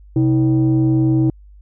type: tone pair together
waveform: sine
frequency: 129.4 / 320.3 Hz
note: C3 / E4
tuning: -19 / -50 cents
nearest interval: octave + major third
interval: 1569 cents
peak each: -13 dBFS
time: 0.16-1.3 s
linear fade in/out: 2 ms
effects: tanh soft clip ceiling -8 dBFS + added 50 Hz sine -40 dBFS peak until 1.61 s